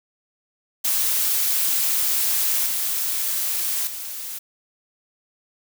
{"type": "noise with level steps", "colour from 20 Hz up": "blue", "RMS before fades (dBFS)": [-21, -24, -32], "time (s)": [0.84, 4.39], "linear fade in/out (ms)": 10, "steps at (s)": [2.66, 3.87], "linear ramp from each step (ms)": 2, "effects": []}